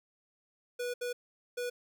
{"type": "tone bursts at uneven times", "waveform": "square", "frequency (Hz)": 488.6, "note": "B4", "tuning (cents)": -19, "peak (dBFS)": -34, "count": 3, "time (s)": [[0.79, 0.94], [1.01, 1.13], [1.57, 1.7]], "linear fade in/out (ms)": 10, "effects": []}